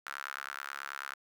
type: tone with high-pass filter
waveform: sawtooth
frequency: 69.3 Hz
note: C#2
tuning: in tune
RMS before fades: -42 dBFS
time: 0.06-1.14 s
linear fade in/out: 5 ms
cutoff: 1400 Hz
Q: 4.3
effects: 11-bit